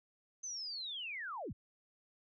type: linear sweep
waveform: sine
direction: down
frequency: 6272 to 39.76 Hz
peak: -40 dBFS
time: 0.43-1.53 s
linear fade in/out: 10 ms
effects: none